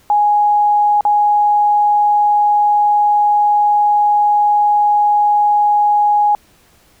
sine tone with dropouts, 830.6 Hz, G#5, in tune, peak -9 dBFS, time 0.1-6.35 s, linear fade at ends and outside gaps 1 ms, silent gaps 1.009-1.051 s, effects pink hiss -51 dBFS RMS until 7 s

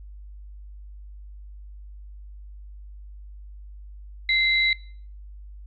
sine tone pair together, 2081 / 3928 Hz, C7 / B7, -10 / -10 cents, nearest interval major seventh, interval 1100 cents, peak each -20 / -24 dBFS, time 4.29-4.73 s, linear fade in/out 2 ms, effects noise-tail reverb RT60 0.5 s tail -22 dB re dry + added 50 Hz sine -39 dBFS peak until 5.66 s

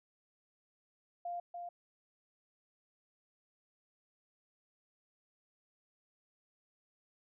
sine tone with echo, 698.5 Hz, F5, in tune, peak -37 dBFS, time 1.25-1.4 s, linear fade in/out 5 ms, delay 290 ms, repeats 1, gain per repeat -4 dB, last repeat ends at 1.69 s, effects none

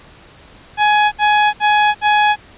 sawtooth tone bursts, 839 Hz, G#5, 17 cents sharp, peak -6 dBFS, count 4, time 0.77-2.362 s, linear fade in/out 50 ms, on 350 ms, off 64 ms, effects pink hiss -43 dBFS RMS until 2.57 s + resampled to 8000 Hz

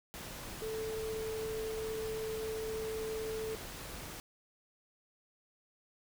sine tone in noise, 440 Hz, A4, in tune, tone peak -36 dBFS, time 0.62-3.55 s, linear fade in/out 0 ms, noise pink, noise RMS -45 dBFS, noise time 0.14-4.2 s, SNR +6 dB, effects none

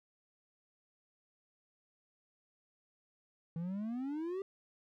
triangle exponential sweep, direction up, 161.4 to 397.9 Hz, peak -34 dBFS, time 3.56-4.42 s, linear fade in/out 2 ms, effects none

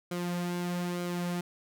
sawtooth tone with flanger, 176.1 Hz, F3, 15 cents sharp, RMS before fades -33 dBFS, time 0.11-1.41 s, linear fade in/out 5 ms, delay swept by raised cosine 1.1 to 4.1 ms, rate 1.1 Hz, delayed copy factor -0.5, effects none

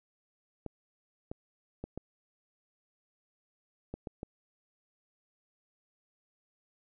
clicks, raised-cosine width 2 ms, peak -25 dBFS, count 7, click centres 0.663 / 1.315 / 1.84 / 1.976 / 3.94 / 4.072 / 4.231 s, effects none

